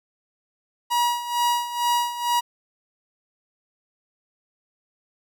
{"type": "tone with tremolo", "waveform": "45% pulse", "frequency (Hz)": 960, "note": "B5", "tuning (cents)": -49, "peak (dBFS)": -18, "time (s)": [0.9, 2.41], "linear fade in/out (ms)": 20, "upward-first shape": "sine", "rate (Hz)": 2.2, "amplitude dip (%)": 75, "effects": []}